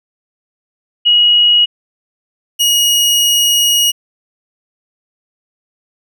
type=tone pair in turn; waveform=sine / sawtooth; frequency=2900 / 2888 Hz; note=F#7 / F#7; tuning=-35 / -43 cents; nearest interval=unison; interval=8 cents; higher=first; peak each=-6 dBFS; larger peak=neither; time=1.05-1.66 / 2.59-3.92 s; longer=second; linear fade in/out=20 ms; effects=none